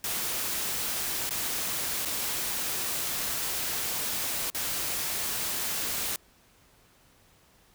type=noise with dropouts; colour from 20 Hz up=white; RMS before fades=-31 dBFS; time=0.04-6.16 s; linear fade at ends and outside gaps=1 ms; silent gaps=1.293-1.308 / 2.051-2.056 / 4.501-4.547 s; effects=pink hiss -61 dBFS RMS until 7.74 s